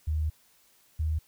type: tone pair in turn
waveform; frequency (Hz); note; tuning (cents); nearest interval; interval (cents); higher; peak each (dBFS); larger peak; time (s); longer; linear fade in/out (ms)
sine; 77.3 / 78.24; D#2 / D#2; -11 / +10; unison; 21; second; -25; neither; 0.07-0.3 / 0.99-1.19; first; 10
effects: white hiss -63 dBFS RMS until 1.27 s